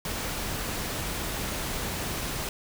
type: noise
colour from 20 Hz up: pink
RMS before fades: -32 dBFS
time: 0.05-2.49 s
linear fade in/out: 2 ms
effects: none